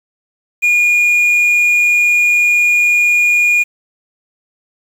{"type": "tone with quantisation", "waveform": "triangle", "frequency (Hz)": 2434, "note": "D#7", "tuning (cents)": -39, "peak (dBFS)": -7, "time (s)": [0.62, 3.64], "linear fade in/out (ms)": 20, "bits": 6, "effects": []}